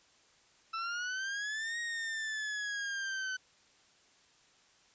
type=exponential two-way sweep; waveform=40% pulse; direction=up then down; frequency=1318.5 to 1883 to 1512 Hz; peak=-34 dBFS; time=0.73-3.37 s; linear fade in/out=10 ms; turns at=1.79 s; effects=white hiss -65 dBFS RMS until 4.94 s + resampled to 16000 Hz